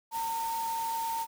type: tone in noise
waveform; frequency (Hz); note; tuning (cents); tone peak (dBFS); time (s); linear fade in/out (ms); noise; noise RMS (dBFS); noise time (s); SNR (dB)
sine; 912; A#5; -38; -30; 0.11-1.27; 50; white; -42; 0.11-1.27; +9
effects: none